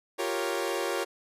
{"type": "chord", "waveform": "sawtooth", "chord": "G half-diminished seventh", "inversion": "third", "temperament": "equal", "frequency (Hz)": [349.2, 392, 466.2, 554.4], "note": ["F4", "G4", "Bb4", "Db5"], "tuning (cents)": [0, 0, 0, 0], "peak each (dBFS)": -30, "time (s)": [0.18, 1.05], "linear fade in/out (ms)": 20, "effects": ["resampled to 32000 Hz"]}